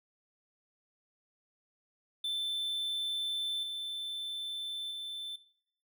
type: tone with level steps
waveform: triangle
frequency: 3535 Hz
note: A7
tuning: 7 cents sharp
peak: -30 / -34 / -36 dBFS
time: 2.24-5.36 s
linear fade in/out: 5 ms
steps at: 3.63 / 4.91 s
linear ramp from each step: 2 ms
effects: noise-tail reverb RT60 0.6 s tail -18 dB re dry